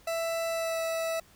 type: tone with pitch glide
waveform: 40% pulse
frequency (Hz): 662 to 654.8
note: E5 to E5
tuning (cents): +7 to -12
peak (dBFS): -28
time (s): 0.07-1.2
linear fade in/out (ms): 5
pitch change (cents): -19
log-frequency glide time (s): 0.47-0.81
effects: pink hiss -59 dBFS RMS until 1.35 s